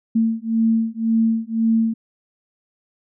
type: beating tone pair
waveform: sine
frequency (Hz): 224.5 / 226.4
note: A3 / A3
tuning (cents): +35 / +50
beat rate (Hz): 1.9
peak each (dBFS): -19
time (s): 0.15-1.94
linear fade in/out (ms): 10
effects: none